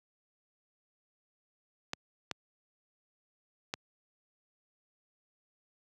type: clicks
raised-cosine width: 0.2 ms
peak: -16 dBFS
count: 3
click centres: 1.934 / 2.313 / 3.739 s
effects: high-pass 100 Hz 12 dB/octave